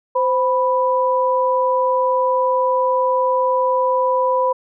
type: tone pair together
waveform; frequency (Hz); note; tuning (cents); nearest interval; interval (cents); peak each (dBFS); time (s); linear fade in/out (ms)
sine; 517.7 / 987.8; C5 / B5; -18 / 0; major seventh; 1118; -17; 0.15-4.53; 10
effects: none